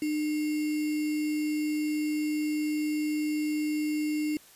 sine tone with sample-and-hold, 302.6 Hz, D#4, 48 cents flat, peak -26 dBFS, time 0.02-4.37 s, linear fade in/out 2 ms, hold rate 2450 Hz, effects white hiss -55 dBFS RMS until 4.55 s + resampled to 32000 Hz

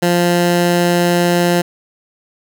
15% pulse tone, 174.61 Hz, F3, in tune, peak -5 dBFS, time 0.02-1.62 s, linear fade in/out 10 ms, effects none

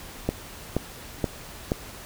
click train, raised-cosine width 2 ms, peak -9 dBFS, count 4, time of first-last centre 0.29-1.719 s, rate 2.1 Hz, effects pink hiss -42 dBFS RMS until 2.05 s

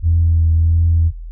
sine tone with vibrato, 82.41 Hz, E2, in tune, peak -9 dBFS, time 0.02-1.12 s, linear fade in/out 50 ms, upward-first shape triangle, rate 1.5 Hz, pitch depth 31 cents each way, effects tanh soft clip ceiling -5 dBFS + added 41 Hz sine -27 dBFS peak until 1.31 s

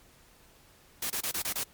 white noise bursts, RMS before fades -32 dBFS, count 6, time 1.02-1.635 s, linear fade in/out 5 ms, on 80 ms, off 27 ms, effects pink hiss -59 dBFS RMS until 1.73 s + MP3 96 kbps

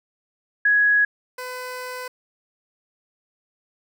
sine / 15% pulse tone pair in turn, 1670 / 503.9 Hz, G#6 / B4, +9 / +35 cents, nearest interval octave + major sixth, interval 2074 cents, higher first, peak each -14 / -24 dBFS, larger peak first, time 0.65-1.05 / 1.38-2.08 s, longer second, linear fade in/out 5 ms, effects none

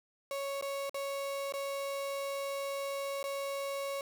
35% pulse tone with dropouts, 554.4 Hz, C#5, in tune, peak -33 dBFS, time 0.31-4.01 s, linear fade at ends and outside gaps 1 ms, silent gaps 0.612-0.624 / 0.895-0.944 / 1.523-1.538 / 3.229-3.24 s, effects none

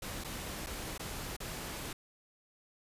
pink noise with dropouts, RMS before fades -41 dBFS, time 0.02-1.93 s, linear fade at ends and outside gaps 5 ms, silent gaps 0.239-0.245 / 0.663-0.668 / 0.979-0.994 / 1.366-1.402 s, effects resampled to 32000 Hz

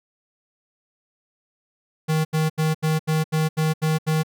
square tone bursts, 157 Hz, D#3, 16 cents sharp, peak -19 dBFS, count 9, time 2.08-4.234 s, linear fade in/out 20 ms, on 170 ms, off 78 ms, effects none

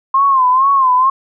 sine tone with vibrato, 1056 Hz, C6, 16 cents sharp, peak -8 dBFS, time 0.14-1.1 s, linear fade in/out 5 ms, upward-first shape sine, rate 2.2 Hz, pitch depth 97 cents each way, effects none

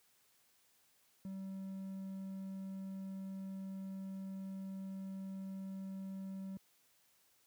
triangle tone, 192.2 Hz, G3, 34 cents flat, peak -40 dBFS, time 1.25-6.57 s, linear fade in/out 0 ms, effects white hiss -72 dBFS RMS until 7.46 s + high-pass 60 Hz 12 dB/octave

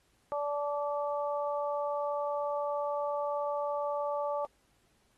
harmonic tone, 290 Hz, D4, 22 cents flat, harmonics 2 / 3 / 4, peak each -32 / -36 / -38 dBFS, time 0.32-4.45 s, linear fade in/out 0 ms, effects pink hiss -71 dBFS RMS until 5.17 s + AAC 32 kbps

